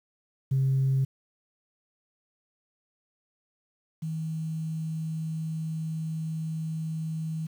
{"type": "tone pair in turn", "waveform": "sine", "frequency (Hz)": [134.2, 159.59], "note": ["C3", "D#3"], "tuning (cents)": [44, 44], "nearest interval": "minor third", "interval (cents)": 300, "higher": "second", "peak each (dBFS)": [-20, -29], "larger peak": "first", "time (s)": [[0.51, 1.05], [4.02, 7.47]], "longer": "second", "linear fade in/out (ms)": 10, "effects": ["tanh soft clip ceiling -18 dBFS", "9-bit"]}